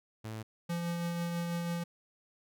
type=tone; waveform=sawtooth; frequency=110 Hz; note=A2; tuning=in tune; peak=-35 dBFS; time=0.24-0.43 s; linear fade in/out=10 ms
type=tone with tremolo; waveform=square; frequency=171.2 Hz; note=F3; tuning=34 cents flat; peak=-32 dBFS; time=0.69-1.84 s; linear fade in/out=10 ms; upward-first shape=triangle; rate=6.1 Hz; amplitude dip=30%
effects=none